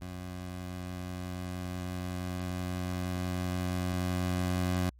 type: tone with level ramp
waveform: 20% pulse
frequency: 90.6 Hz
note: F#2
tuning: 36 cents flat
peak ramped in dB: -34 to -22 dBFS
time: 0.01-4.9 s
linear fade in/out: 10 ms
effects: added 60 Hz sine -53 dBFS peak until 4.99 s + MP3 64 kbps